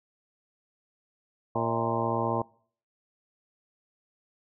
harmonic tone with a mistuned harmonic, 115.5 Hz, A#2, 16 cents flat, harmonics 1 / 2 / 3 / 4 / 5 / 6 / 7 / 8 / 9, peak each -34 / -34 / -34 / -34 / -34 / -34 / -34 / -34 / -34 dBFS, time 1.55-2.42 s, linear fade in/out 5 ms, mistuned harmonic 6, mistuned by -89 cents, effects noise-tail reverb RT60 0.5 s tail -23 dB re dry

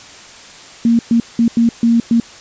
sine tone bursts at uneven times, 232.4 Hz, A#3, 5 cents flat, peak -8 dBFS, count 6, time 0.85-0.99 / 1.11-1.2 / 1.39-1.48 / 1.57-1.69 / 1.83-2 / 2.11-2.2 s, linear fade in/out 2 ms, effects white hiss -37 dBFS RMS until 2.4 s + resampled to 16000 Hz

